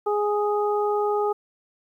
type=harmonic tone; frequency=415.3 Hz; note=G#4; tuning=in tune; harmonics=1 / 2 / 3; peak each=-22 / -26 / -30 dBFS; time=0.06-1.33 s; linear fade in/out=10 ms; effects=10-bit